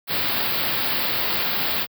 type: band-stop noise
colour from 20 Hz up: white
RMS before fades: -23 dBFS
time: 0.07-1.87 s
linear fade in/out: 50 ms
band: 4900 to 14000 Hz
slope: 96 dB/octave
effects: high-pass 80 Hz 12 dB/octave